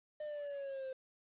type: exponential sweep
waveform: triangle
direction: down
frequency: 608 to 520 Hz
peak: -38 dBFS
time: 0.2-0.93 s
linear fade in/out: 5 ms
effects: resampled to 8000 Hz + 11-bit